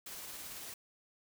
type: noise with tremolo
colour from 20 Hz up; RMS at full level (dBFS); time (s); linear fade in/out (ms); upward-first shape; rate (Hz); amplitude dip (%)
white; -45; 0.06-0.74; 5; triangle; 18; 25
effects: none